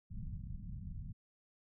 pink low-pass noise, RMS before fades -44 dBFS, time 0.1-1.13 s, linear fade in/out 20 ms, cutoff 200 Hz, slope 48 dB/octave, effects none

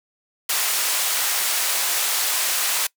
white band-pass noise, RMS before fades -22 dBFS, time 0.49-2.87 s, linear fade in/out 5 ms, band 670 to 15000 Hz, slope 12 dB/octave, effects noise-tail reverb RT60 0.1 s tail -23 dB re dry

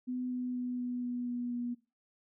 sine tone with pitch steps, 251.1 / 249.5 / 247.9 / 246.4 / 244.8 / 243.2 / 241.7 Hz, B3 / B3 / B3 / B3 / B3 / B3 / B3, +29 / +18 / +7 / -4 / -15 / -26 / -37 cents, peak -33 dBFS, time 0.07-1.75 s, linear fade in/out 20 ms, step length 240 ms, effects noise-tail reverb RT60 0.3 s tail -19 dB re dry

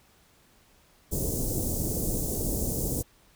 pink band-stop noise, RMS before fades -29 dBFS, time 1.11-3.03 s, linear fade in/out 20 ms, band 530 to 6900 Hz, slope 24 dB/octave, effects pink hiss -61 dBFS RMS until 3.35 s

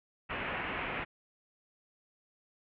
white low-pass noise, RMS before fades -37 dBFS, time 0.29-1.05 s, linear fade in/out 20 ms, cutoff 2700 Hz, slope 48 dB/octave, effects none

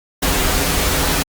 pink noise with comb filter, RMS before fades -17 dBFS, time 0.22-1.23 s, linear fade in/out 10 ms, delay 8.9 ms, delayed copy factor -0.75, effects Opus 48 kbps

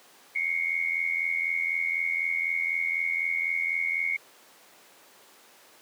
sine tone pair together, 2142 / 2226 Hz, C7 / C#7, +40 / +7 cents, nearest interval minor second, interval 67 cents, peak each -28 dBFS, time 0.35-4.17 s, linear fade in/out 10 ms, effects pink hiss -54 dBFS RMS until 5.81 s + high-pass 400 Hz 12 dB/octave

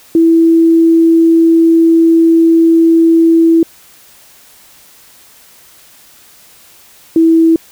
sine tone pair in turn, 329.6 / 326.9 Hz, E4 / E4, 0 / -14 cents, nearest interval unison, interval 14 cents, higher first, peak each -4 dBFS, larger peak neither, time 0.15-3.63 / 7.16-7.56 s, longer first, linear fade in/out 2 ms, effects white hiss -42 dBFS RMS until 7.71 s

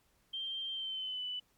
sine tone with pitch glide, 3157 to 2985 Hz, G7 to F#7, +12 to +15 cents, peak -36 dBFS, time 0.33-1.4 s, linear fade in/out 10 ms, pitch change -97 cents, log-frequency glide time 0.71-1.25 s, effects pink hiss -72 dBFS RMS until 1.57 s + MP3 96 kbps

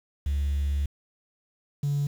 triangle tone pair in turn, 71 / 142.99 Hz, C#2 / D3, +42 / -46 cents, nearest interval octave, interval 1212 cents, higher second, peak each -20 / -20 dBFS, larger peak neither, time 0.26-0.86 / 1.83-2.07 s, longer first, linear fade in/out 5 ms, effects tanh soft clip ceiling -20 dBFS + 8-bit

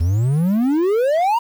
triangle exponential sweep, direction up, 79.1 to 969 Hz, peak -12 dBFS, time 0-1.39 s, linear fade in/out 10 ms, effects 7-bit

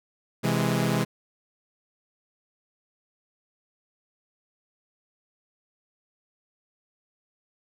sawtooth chord, C augmented, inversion none, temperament equal with one note detuned, 130.13 / 164.81 / 207.7 Hz, C3 / E3 / G#3, -9 / 0 / 0 cents, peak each -23 dBFS, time 0.43-1.05 s, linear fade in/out 20 ms, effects none

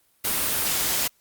white noise, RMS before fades -24 dBFS, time 0.24-1.08 s, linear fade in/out 10 ms, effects white hiss -64 dBFS RMS until 1.2 s + Opus 32 kbps

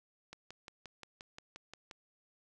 click train, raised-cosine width 0.2 ms, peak -30 dBFS, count 10, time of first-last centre 0.33-1.912 s, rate 5.69 Hz, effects none

